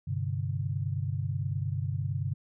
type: chord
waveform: sine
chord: G suspended fourth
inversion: none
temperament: equal with one note detuned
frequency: 98 / 128.19 / 146.83 Hz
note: G2 / C3 / D3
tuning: 0 / -35 / 0 cents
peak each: -32 / -33 / -34 dBFS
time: 0.07-2.34 s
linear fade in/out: 10 ms
effects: none